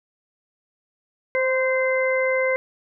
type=harmonic tone with a mistuned harmonic; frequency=517 Hz; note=C5; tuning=21 cents flat; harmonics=1 / 2 / 3 / 4; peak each=-20 / -31 / -31 / -24 dBFS; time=1.35-2.56 s; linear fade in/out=0 ms; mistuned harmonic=1; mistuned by=+15 cents; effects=none